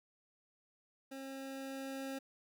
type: tone with level ramp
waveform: 25% pulse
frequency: 269.3 Hz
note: C#4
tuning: 50 cents flat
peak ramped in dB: -41 to -36 dBFS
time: 1.11-2.19 s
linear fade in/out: 10 ms
effects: none